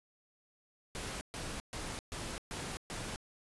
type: noise bursts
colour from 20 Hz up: pink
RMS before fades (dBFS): -41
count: 6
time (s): 0.95-3.16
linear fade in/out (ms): 0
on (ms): 260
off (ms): 130
effects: resampled to 24000 Hz